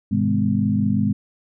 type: tone cluster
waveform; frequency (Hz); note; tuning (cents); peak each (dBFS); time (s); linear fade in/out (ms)
sine; 104.9 / 129.9 / 159 / 206.7 / 252; G#2 / C3 / D#3 / G#3 / B3; +18 / -12 / +38 / -8 / +35; -24 / -28 / -28 / -19 / -24; 0.11-1.13; 10
effects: none